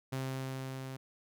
sawtooth tone with level ramp, 132.2 Hz, C3, 18 cents sharp, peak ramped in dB -30 to -37 dBFS, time 0.12-0.97 s, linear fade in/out 10 ms, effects none

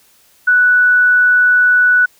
sine tone, 1480 Hz, F#6, in tune, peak -7 dBFS, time 0.47-2.06 s, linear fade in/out 10 ms, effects white hiss -51 dBFS RMS until 2.19 s

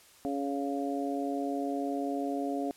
harmonic tone, 140 Hz, C#3, 18 cents sharp, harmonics 2 / 3 / 4 / 5, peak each -32 / -38 / -39 / -36 dBFS, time 0.25-2.71 s, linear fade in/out 0 ms, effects white hiss -58 dBFS RMS until 2.76 s + low-pass 12000 Hz 12 dB/octave

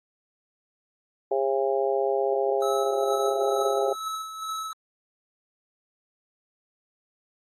harmonic tone, 135.3 Hz, C#3, 42 cents flat, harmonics 3 / 4 / 5 / 6, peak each -25 / -27 / -29 / -31 dBFS, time 1.31-3.93 s, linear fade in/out 5 ms
square tone with tremolo, 1299 Hz, E6, 26 cents flat, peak -30 dBFS, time 2.62-4.73 s, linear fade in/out 2 ms, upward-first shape sine, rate 2.2 Hz, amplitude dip 55%
effects AAC 32 kbps

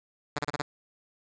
5% pulse tone bursts, 146.83 Hz, D3, in tune, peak -17 dBFS, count 5, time 0.36-0.62 s, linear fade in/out 5 ms, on 28 ms, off 30 ms, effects resampled to 16000 Hz + 8-bit

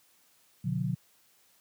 sine chord, B minor, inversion none, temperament equal with one note detuned, 123.47 / 146.83 / 180.88 Hz, B2 / D3 / F#3, 0 / 0 / -39 cents, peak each -32 dBFS, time 0.64-0.95 s, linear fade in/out 10 ms, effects white hiss -65 dBFS RMS until 1.6 s + high-pass 80 Hz 12 dB/octave

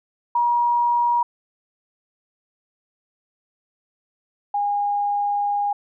sine tone pair in turn, 955 / 816.4 Hz, A#5 / G#5, +42 / -30 cents, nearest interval minor third, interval 272 cents, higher first, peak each -16 / -19 dBFS, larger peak first, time 0.35-1.23 / 4.54-5.73 s, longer second, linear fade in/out 5 ms, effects none

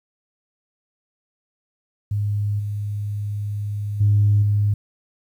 sine tone with level steps, 103.2 Hz, G#2, 10 cents flat, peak -19 / -23 / -12 / -15 dBFS, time 2.11-4.74 s, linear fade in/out 5 ms, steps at 2.59 / 4 / 4.42 s, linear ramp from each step 10 ms, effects tanh soft clip ceiling -8 dBFS + 9-bit

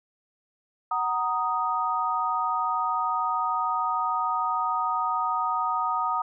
sine chord, D# minor, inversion first, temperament just, 746.7 / 933.4 / 1244.5 Hz, F#5 / A#5 / D#6, +16 / +2 / 0 cents, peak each -31 / -28 / -26 dBFS, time 0.91-6.22 s, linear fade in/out 5 ms, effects none

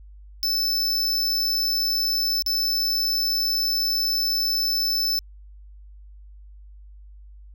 square tone with dropouts, 5274 Hz, E8, in tune, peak -21 dBFS, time 0.43-5.19 s, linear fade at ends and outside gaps 0 ms, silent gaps 2.422-2.463 s, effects added 50 Hz sine -42 dBFS peak until 7.54 s

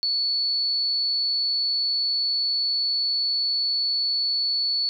sine tone, 4435 Hz, C#8, in tune, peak -21 dBFS, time 0.03-4.89 s, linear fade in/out 0 ms, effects none

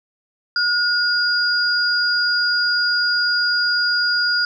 sine tone pair together, 1442 / 4850 Hz, F#6 / D#8, -45 / -45 cents, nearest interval octave + major sixth, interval 2100 cents, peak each -18 / -19 dBFS, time 0.56-4.45 s, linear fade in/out 2 ms, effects none

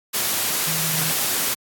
sine tone in noise, 159.7 Hz, D#3, 45 cents sharp, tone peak -28 dBFS, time 0.66-1.12 s, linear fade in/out 20 ms, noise white, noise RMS -22 dBFS, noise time 0.13-1.55 s, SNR -9 dB, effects high-pass 100 Hz 12 dB/octave + AAC 64 kbps

